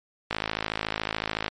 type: click train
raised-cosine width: 0.3 ms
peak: -10 dBFS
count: 64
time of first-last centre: 0.31-1.481 s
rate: 53.8 Hz
effects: MP3 48 kbps